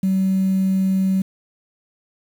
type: tone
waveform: sine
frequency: 190.4 Hz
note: F#3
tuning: 50 cents sharp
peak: -14 dBFS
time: 0.03-1.22 s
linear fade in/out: 5 ms
effects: tanh soft clip ceiling -12 dBFS + 7-bit